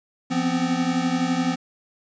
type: tone cluster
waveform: square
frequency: 172.2 / 249.8 / 261.6 Hz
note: F3 / B3 / C4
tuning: -24 / +20 / 0 cents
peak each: -28 / -25 / -25 dBFS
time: 0.3-1.56 s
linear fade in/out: 20 ms
effects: resampled to 16000 Hz + 8-bit